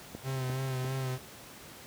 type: click train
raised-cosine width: 2 ms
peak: -26 dBFS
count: 3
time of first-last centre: 0.15-0.847 s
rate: 2.87 Hz
type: tone with vibrato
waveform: 45% pulse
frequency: 130.81 Hz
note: C3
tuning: in tune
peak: -31 dBFS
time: 0.23-1.19 s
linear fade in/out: 50 ms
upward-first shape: sine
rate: 3.1 Hz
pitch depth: 34 cents each way
effects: pink hiss -49 dBFS RMS until 1.86 s + high-pass 80 Hz 12 dB/octave